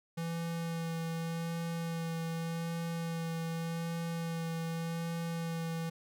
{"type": "tone with vibrato", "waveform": "square", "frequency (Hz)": 166, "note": "E3", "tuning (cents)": 12, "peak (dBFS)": -35, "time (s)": [0.17, 5.9], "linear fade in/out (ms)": 10, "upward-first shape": "sine", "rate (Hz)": 0.85, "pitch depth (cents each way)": 14, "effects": []}